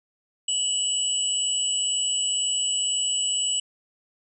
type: tone pair together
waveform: sine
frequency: 2960 / 7902 Hz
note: F#7 / B8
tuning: 0 / 0 cents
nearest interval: octave + perfect fourth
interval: 1700 cents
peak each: -25 dBFS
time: 0.48-3.6 s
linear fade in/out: 5 ms
effects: none